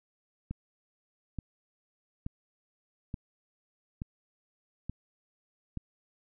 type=click train; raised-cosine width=5 ms; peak=-23 dBFS; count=7; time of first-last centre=0.51-5.773 s; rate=1.14 Hz; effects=none